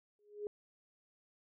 sine tone with exponential growth, 415.3 Hz, G#4, in tune, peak -34 dBFS, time 0.19-0.47 s, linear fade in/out 1 ms, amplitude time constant 60 ms, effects none

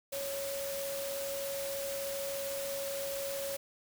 sine tone in noise, 554.4 Hz, C#5, in tune, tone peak -36 dBFS, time 0.12-3.57 s, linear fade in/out 10 ms, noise white, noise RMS -41 dBFS, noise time 0.12-3.57 s, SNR +2 dB, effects none

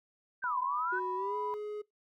sine exponential two-way sweep, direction down then up, 1608 to 987.8 to 1563 Hz, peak -32 dBFS, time 0.42-1 s, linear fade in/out 20 ms, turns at 0.59 s
sine tone, 987.8 Hz, B5, in tune, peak -34 dBFS, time 0.44-1.54 s, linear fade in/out 0 ms
triangle tone with pitch glide, 370 to 420.1 Hz, F#4 to G#4, 0 to +20 cents, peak -34 dBFS, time 0.92-1.82 s, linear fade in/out 10 ms, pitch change +220 cents, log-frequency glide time 1.15-1.36 s
effects noise-tail reverb RT60 0.2 s tail -24 dB re dry

